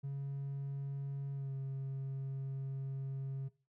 triangle tone with pitch glide, 138.7 to 135.38 Hz, C#3 to C#3, +1 to -41 cents, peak -34 dBFS, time 0.03-3.49 s, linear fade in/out 20 ms, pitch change -42 cents, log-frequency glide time 1.34-1.53 s, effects noise-tail reverb RT60 0.3 s tail -19 dB re dry + tanh soft clip ceiling -33 dBFS

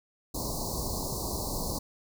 pink band-stop noise, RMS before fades -33 dBFS, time 0.34-1.79 s, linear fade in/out 10 ms, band 1100 to 4100 Hz, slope 96 dB/octave, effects none

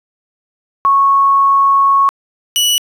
sine / sawtooth tone pair in turn, 1103 / 2945 Hz, C#6 / F#7, -9 / -9 cents, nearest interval octave + perfect fourth, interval 1700 cents, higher second, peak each -7 / -7 dBFS, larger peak neither, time 0.85-2.09 / 2.56-2.78 s, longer first, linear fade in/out 0 ms, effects resampled to 32000 Hz + 8-bit

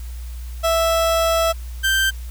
30% pulse tone pair in turn, 659.3 / 1564.1 Hz, E5 / G6, 0 / -4 cents, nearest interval octave + minor third, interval 1496 cents, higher second, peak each -13 dBFS, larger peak neither, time 0.63-1.53 / 1.83-2.11 s, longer first, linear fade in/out 20 ms, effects added 60 Hz sine -28 dBFS peak until 2.3 s + white hiss -46 dBFS RMS until 2.3 s

